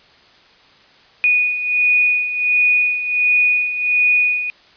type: beating tone pair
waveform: sine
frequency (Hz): 2468 / 2469.4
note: D#7 / D#7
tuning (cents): -15 / -14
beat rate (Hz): 1.4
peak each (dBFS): -20 / -14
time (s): 1.24-4.5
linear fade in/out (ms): 0
effects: white hiss -49 dBFS RMS until 4.76 s + resampled to 11025 Hz